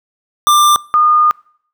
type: tone pair in turn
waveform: square / sine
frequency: 1188 / 1220.7 Hz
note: D6 / D#6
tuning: +20 / -33 cents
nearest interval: unison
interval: 47 cents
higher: second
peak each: -7 dBFS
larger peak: neither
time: 0.47-0.76 / 0.94-1.31 s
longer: second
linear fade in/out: 0 ms
effects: noise-tail reverb RT60 0.6 s tail -25 dB re dry